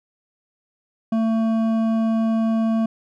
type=tone with hard clipping; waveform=sine; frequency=224.1 Hz; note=A3; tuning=32 cents sharp; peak=-19 dBFS; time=1.12-2.86 s; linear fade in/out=5 ms; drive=9 dB; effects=none